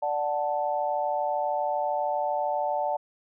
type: chord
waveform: sine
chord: D major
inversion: none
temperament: equal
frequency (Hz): 587.3 / 740 / 880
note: D5 / F#5 / A5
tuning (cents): 0 / 0 / 0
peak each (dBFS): -29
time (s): 0.02-2.97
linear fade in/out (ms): 10
effects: none